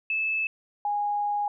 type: tone pair in turn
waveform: sine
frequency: 2616 / 824 Hz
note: E7 / G#5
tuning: -14 / -14 cents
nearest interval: octave + minor sixth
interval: 2000 cents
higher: first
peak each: -24 dBFS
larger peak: neither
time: 0.1-0.47 / 0.85-1.48 s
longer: second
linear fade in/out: 2 ms
effects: none